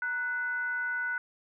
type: tone with frequency modulation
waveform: sine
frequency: 1480 Hz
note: F#6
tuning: in tune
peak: -29 dBFS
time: 0.02-1.18 s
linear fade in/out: 2 ms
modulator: 544 Hz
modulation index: 0.35
effects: none